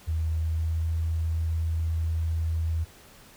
sine tone with pitch glide, 80.1 to 81.36 Hz, E2 to E2, -49 to -22 cents, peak -24 dBFS, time 0.07-2.85 s, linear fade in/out 20 ms, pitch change +27 cents, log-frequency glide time 0.4-0.82 s, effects pink hiss -52 dBFS RMS until 3.36 s

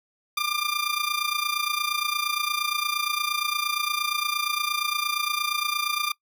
15% pulse tone with amplitude modulation, 1195 Hz, D6, 30 cents sharp, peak -15 dBFS, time 0.37-6.12 s, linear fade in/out 5 ms, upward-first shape sine, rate 28.6 Hz, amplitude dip 75%, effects noise-tail reverb RT60 0.1 s tail -23 dB re dry

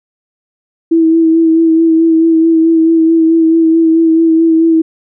sine tone with vibrato, 326.1 Hz, E4, 19 cents flat, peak -5 dBFS, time 0.91-4.82 s, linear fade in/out 10 ms, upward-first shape sine, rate 4.6 Hz, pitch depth 24 cents each way, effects none

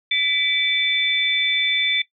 sine tone cluster, 1987 / 2313 / 3526 Hz, B6 / D7 / A7, +10 / -27 / +3 cents, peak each -27 / -21 / -19 dBFS, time 0.11-2.02 s, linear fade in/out 5 ms, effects noise-tail reverb RT60 0.1 s tail -18 dB re dry

